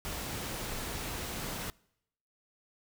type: noise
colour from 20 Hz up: pink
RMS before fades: -38 dBFS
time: 0.05-1.7 s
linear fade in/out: 0 ms
effects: noise-tail reverb RT60 0.8 s tail -25 dB re dry